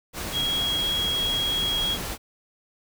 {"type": "tone in noise", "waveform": "sine", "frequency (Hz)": 3299, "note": "G#7", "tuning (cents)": -12, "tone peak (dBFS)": -23, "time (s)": [0.32, 1.98], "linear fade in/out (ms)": 50, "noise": "pink", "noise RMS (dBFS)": -32, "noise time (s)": [0.13, 2.18], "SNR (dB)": 6, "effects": []}